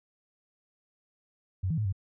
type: tone with pitch steps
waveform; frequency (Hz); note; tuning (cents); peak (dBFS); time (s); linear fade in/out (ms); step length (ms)
sine; 93.6 / 161.4 / 107.5 / 96.3; F#2 / E3 / A2 / G2; +20 / -36 / -40 / -30; -26; 1.63-1.926; 10; 74
effects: none